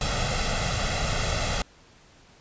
pink noise with comb filter, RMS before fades -26 dBFS, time 0.01-1.62 s, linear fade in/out 2 ms, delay 1.5 ms, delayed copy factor +0.7, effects pink hiss -55 dBFS RMS until 2.4 s + resampled to 16000 Hz

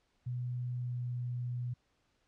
sine tone with pitch glide, 123.47 to 122.69 Hz, B2 to B2, 0 to -11 cents, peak -34 dBFS, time 0.26-1.74 s, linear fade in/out 10 ms, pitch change -11 cents, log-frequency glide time 0.8-0.92 s, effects pink hiss -75 dBFS RMS until 2.27 s + low-pass 6000 Hz 12 dB/octave

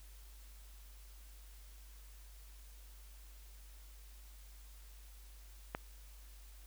click, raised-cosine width 0.5 ms, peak -22 dBFS, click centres 5.749 s, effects added 50 Hz sine -53 dBFS peak until 6.66 s + white hiss -63 dBFS RMS until 6.66 s

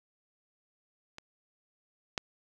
clicks, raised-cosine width 0.2 ms, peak -26 / -13 dBFS, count 2, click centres 1.184 / 2.178 s, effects none

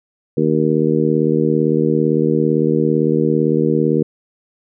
harmonic tone, 77.78 Hz, D#2, in tune, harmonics 2 / 3 / 4 / 5 / 6, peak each -19 / -19 / -19 / -19 / -19 dBFS, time 0.37-4.03 s, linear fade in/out 5 ms, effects none

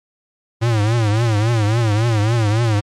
square tone with vibrato, 110.8 Hz, A2, 13 cents sharp, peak -14 dBFS, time 0.61-2.81 s, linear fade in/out 20 ms, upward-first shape triangle, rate 3.6 Hz, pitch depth 160 cents each way, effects low-pass 7000 Hz 12 dB/octave + MP3 64 kbps

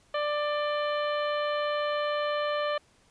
harmonic tone with a mistuned harmonic, 591 Hz, D5, 11 cents sharp, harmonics 1 / 2 / 3 / 4 / 5 / 6 / 7, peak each -28 / -32 / -37 / -42 / -40 / -48 / -47 dBFS, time 0.14-2.78 s, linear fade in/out 5 ms, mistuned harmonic 5, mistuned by +33 cents, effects pink hiss -63 dBFS RMS until 3.1 s + resampled to 22050 Hz

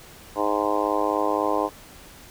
harmonic tone, 103.83 Hz, G#2, in tune, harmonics 3 / 4 / 5 / 6 / 7 / 8 / 9 / 10, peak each -28 / -29 / -28 / -29 / -31 / -30 / -30 / -28 dBFS, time 0.35-1.7 s, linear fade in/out 50 ms, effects pink hiss -46 dBFS RMS until 2.3 s

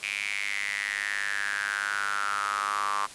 square tone with high-pass filter sweep, 50.6 Hz, G#1, 44 cents flat, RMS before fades -30 dBFS, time 0.02-3.07 s, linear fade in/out 20 ms, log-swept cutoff 2400 to 1100 Hz, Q 7.6, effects white hiss -45 dBFS RMS until 3.14 s + resampled to 24000 Hz

